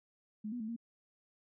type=tone with pitch steps; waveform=sine; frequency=212.8 / 244 / 218.2 / 232.2 Hz; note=G#3 / B3 / A3 / A#3; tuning=+42 / -21 / -14 / -7 cents; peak=-37 dBFS; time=0.44-0.764 s; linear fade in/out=10 ms; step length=81 ms; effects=none